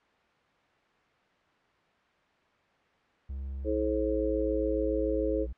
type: tone with pitch glide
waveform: triangle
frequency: 67.8 to 60.06 Hz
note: C#2 to B1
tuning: -38 to -48 cents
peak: -32 dBFS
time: 3.29-5.53 s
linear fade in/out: 10 ms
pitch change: -210 cents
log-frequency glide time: 3.7-4.07 s
type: harmonic tone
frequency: 107 Hz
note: A2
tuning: 48 cents flat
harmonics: 3 / 4 / 5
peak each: -31 / -31 / -31 dBFS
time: 3.64-5.47 s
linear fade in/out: 50 ms
effects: white hiss -65 dBFS RMS until 5.57 s + low-pass 2000 Hz 12 dB/octave